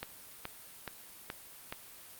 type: click train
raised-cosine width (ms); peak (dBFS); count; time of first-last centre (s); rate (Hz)
0.3; -21; 5; 0.03-1.725; 2.36
effects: white hiss -52 dBFS RMS until 2.19 s + Opus 32 kbps